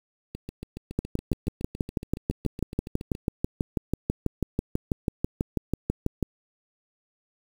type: two click trains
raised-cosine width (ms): 3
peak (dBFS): -11 / -23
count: 33 / 21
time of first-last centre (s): 0.99-6.227 / 0.35-3.151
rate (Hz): 6.11 / 7.14
effects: 7-bit